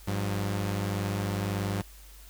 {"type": "tone pair together", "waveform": "sawtooth", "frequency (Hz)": [100.4, 179.11], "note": ["G2", "F3"], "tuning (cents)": [42, 44], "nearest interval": "minor seventh", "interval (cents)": 1002, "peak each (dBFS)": [-25, -31], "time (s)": [0.07, 1.82], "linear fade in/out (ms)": 10, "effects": ["added 50 Hz sine -48 dBFS peak until 2.29 s", "white hiss -54 dBFS RMS until 2.29 s"]}